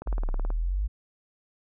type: click train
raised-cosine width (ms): 1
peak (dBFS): -23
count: 10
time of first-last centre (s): 0.02-0.504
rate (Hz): 18.6
type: exponential two-way sweep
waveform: sine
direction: down then up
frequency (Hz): 54 to 30.56 to 54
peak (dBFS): -24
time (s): 0.06-0.88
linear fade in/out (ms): 20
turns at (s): 0.29
effects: none